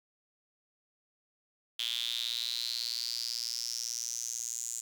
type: tone with high-pass filter sweep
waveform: sawtooth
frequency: 118.1 Hz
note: A#2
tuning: 23 cents sharp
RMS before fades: -36 dBFS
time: 1.79-4.81 s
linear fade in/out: 5 ms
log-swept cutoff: 3300 to 7200 Hz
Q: 8.1
effects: none